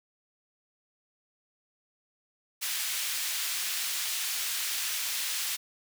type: high-pass noise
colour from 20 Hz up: pink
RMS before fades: -32 dBFS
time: 2.61-5.57 s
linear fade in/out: 20 ms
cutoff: 2500 Hz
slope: 12 dB/octave
effects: none